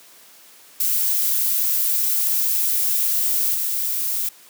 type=noise with level steps; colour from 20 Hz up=violet; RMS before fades=-20 / -23 dBFS; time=0.8-4.29 s; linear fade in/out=5 ms; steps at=3.54 s; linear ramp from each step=5 ms; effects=white hiss -48 dBFS RMS until 4.49 s + high-pass 200 Hz 12 dB/octave